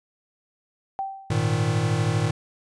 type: tone with exponential decay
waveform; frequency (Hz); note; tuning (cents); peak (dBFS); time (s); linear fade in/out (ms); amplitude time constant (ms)
sine; 778; G5; -13; -23; 0.99-1.5; 0; 110
type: chord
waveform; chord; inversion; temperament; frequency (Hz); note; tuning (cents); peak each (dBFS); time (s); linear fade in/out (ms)
square; Ab suspended second; none; equal; 103.83 / 116.54 / 155.56; Ab2 / Bb2 / Eb3; 0 / 0 / 0; -27 / -25 / -26; 1.3-2.31; 5
effects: resampled to 22050 Hz